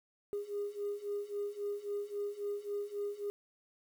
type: beating tone pair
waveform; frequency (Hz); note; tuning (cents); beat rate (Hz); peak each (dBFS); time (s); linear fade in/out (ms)
sine; 406.5 / 410.2; G#4 / G#4; -37 / -21; 3.7; -39 / -37; 0.33-3.3; 0
effects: tanh soft clip ceiling -30 dBFS + 10-bit